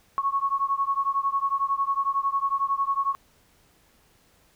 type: beating tone pair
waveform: sine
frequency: 1099 / 1110 Hz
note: C#6 / C#6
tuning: -15 / +2 cents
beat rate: 11 Hz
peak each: -25 / -26 dBFS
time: 0.18-3.15 s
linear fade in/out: 0 ms
effects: pink hiss -61 dBFS RMS until 4.55 s